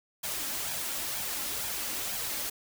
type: noise with flanger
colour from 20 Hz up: white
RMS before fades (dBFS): -34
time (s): 0.23-2.5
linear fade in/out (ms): 10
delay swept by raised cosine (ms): 1.2 to 3.7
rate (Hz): 2.1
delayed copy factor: +0.5
effects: none